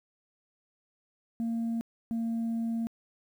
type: tone pair in turn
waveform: sine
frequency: 230 / 229.1 Hz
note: A#3 / A#3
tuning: -23 / -30 cents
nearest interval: unison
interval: 7 cents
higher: first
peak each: -26 dBFS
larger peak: neither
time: 1.4-1.81 / 2.11-2.87 s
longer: second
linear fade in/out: 0 ms
effects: tanh soft clip ceiling -27 dBFS + 10-bit